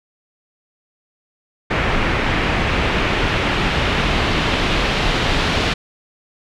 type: noise with low-pass filter sweep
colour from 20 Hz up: pink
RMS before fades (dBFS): -18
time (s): 1.7-5.74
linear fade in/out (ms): 10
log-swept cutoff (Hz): 2300 to 3600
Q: 1.4
effects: none

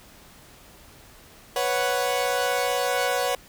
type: chord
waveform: sawtooth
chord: B suspended second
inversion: none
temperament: equal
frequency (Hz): 493.9 / 554.4 / 740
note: B4 / C#5 / F#5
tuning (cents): 0 / 0 / 0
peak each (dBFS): -23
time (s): 1.56-3.35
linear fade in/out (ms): 2
effects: pink hiss -50 dBFS RMS until 3.48 s

